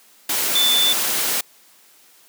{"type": "tone in noise", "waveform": "sine", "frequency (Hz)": 3520, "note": "A7", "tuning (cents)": 0, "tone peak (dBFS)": -15, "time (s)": [0.55, 0.93], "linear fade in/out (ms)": 5, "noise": "white", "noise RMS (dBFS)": -21, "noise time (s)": [0.29, 1.41], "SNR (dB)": 3, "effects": ["white hiss -52 dBFS RMS until 2.28 s", "high-pass 200 Hz 12 dB/octave"]}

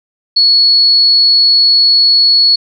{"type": "tone", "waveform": "sine", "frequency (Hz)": 4380, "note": "C#8", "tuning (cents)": -22, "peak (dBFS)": -5, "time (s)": [0.36, 2.56], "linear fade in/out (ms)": 10, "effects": []}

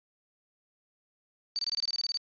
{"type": "tone bursts", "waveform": "sine", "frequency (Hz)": 4603, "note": "D8", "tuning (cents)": -36, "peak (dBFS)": -27, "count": 12, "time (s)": [1.56, 2.172], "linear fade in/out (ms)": 0, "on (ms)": 29, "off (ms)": 24, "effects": ["resampled to 11025 Hz"]}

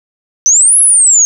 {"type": "exponential two-way sweep", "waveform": "sine", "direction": "up then down", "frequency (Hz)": [5920, 11090, 6420], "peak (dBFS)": -4, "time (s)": [0.46, 1.25], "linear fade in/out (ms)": 0, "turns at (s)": 0.79, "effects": []}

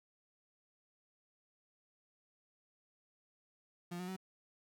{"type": "tone with pitch steps", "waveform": "35% pulse", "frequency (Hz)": [174.8, 181.28, 188], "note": ["F3", "F#3", "F#3"], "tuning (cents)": [2, -35, 28], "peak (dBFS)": -39, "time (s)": [3.91, 4.165], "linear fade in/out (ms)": 10, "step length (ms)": 85, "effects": []}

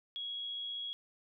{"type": "tone with amplitude modulation", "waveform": "sine", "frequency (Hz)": 3322, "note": "G#7", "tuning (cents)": 0, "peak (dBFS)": -36, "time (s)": [0.16, 0.93], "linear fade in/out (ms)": 0, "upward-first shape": "sine", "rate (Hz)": 115, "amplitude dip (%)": 30, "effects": []}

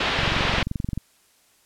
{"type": "low-pass noise", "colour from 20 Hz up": "white", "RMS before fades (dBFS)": -24, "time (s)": [0, 0.63], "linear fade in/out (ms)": 5, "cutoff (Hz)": 3500, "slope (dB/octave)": 24}
{"type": "click train", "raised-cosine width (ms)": 5, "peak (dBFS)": -14, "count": 19, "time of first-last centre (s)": [0.19, 0.976], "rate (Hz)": 22.9}
{"effects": ["white hiss -60 dBFS RMS until 1.65 s", "low-pass 12000 Hz 12 dB/octave"]}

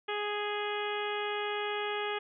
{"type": "harmonic tone", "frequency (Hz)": 415.3, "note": "G#4", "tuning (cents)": 0, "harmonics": [1, 2, 3, 4, 5, 6, 7, 8], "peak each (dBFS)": [-35, -38, -40, -41, -42, -43, -43, -44], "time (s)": [0.08, 2.19], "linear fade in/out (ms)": 10, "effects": []}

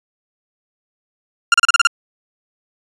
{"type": "tone bursts", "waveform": "30% pulse", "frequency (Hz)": 1393, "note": "F6", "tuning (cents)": -5, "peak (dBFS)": -5, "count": 7, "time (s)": [1.52, 1.871], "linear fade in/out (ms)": 2, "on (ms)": 21, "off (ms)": 34, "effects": ["resampled to 22050 Hz"]}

